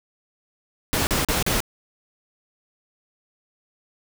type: noise bursts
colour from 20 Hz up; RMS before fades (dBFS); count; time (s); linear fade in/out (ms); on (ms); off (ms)
pink; -22; 4; 0.93-1.604; 0; 140; 38
effects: none